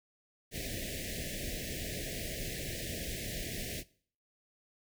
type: band-stop noise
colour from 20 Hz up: pink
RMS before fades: -39 dBFS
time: 0.51-3.84 s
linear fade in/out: 50 ms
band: 690 to 1700 Hz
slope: 96 dB/octave
effects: noise-tail reverb RT60 0.5 s tail -20 dB re dry